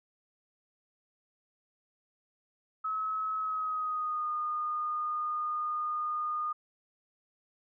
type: tone with pitch glide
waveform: sine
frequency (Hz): 1286 to 1223.7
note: E6 to D#6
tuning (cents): -43 to -29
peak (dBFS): -30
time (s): 2.84-6.53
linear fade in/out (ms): 10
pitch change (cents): -86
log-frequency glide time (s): 3.37-4.3
effects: none